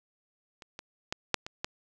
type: clicks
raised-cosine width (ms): 0.2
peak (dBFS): -29 / -23 / -14 / -6 / -21 / -14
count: 6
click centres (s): 0.622 / 0.791 / 1.125 / 1.343 / 1.465 / 1.645
effects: none